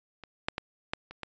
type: clicks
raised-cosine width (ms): 0.3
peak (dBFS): -28 / -11 / -16 / -13 / -28 / -20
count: 6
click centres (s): 0.237 / 0.485 / 0.581 / 0.935 / 1.11 / 1.233
effects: resampled to 16000 Hz